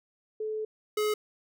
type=tone pair in turn; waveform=sine / square; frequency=432.8 / 423.9 Hz; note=A4 / G#4; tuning=-29 / +35 cents; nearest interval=unison; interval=36 cents; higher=first; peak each=-30 / -26 dBFS; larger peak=second; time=0.4-0.65 / 0.97-1.14 s; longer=first; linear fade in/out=5 ms; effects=none